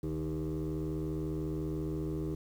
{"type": "tone with frequency modulation", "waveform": "sine", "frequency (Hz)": 233.1, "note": "A#3", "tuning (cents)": 0, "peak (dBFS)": -30, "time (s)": [0.03, 2.35], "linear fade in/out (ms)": 5, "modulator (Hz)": 80.1, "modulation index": 2.2, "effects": ["tanh soft clip ceiling -31 dBFS", "10-bit"]}